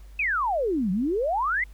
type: exponential two-way sweep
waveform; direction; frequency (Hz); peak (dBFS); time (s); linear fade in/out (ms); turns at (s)
sine; down then up; 2637 to 175.9 to 2131; -22; 0.19-1.64; 5; 0.91
effects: added 50 Hz sine -42 dBFS peak until 1.73 s + pink hiss -60 dBFS RMS until 1.73 s